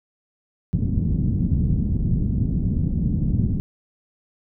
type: low-pass noise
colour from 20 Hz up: white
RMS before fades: -21 dBFS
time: 0.73-3.6 s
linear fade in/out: 0 ms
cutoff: 200 Hz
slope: 24 dB/octave
effects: none